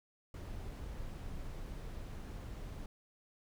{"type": "noise", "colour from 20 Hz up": "brown", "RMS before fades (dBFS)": -44, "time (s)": [0.34, 2.86], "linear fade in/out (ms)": 2, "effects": []}